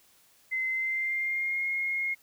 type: tone with pitch glide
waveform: sine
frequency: 2059 to 2148 Hz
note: C7 to C7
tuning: -28 to +45 cents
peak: -27 dBFS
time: 0.51-2.15 s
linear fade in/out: 20 ms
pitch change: +73 cents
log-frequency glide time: 0.68-1.66 s
effects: white hiss -62 dBFS RMS until 2.22 s